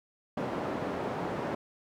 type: band-pass noise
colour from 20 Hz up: white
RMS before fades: -34 dBFS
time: 0.37-1.55 s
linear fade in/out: 5 ms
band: 130 to 690 Hz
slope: 12 dB/octave
effects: none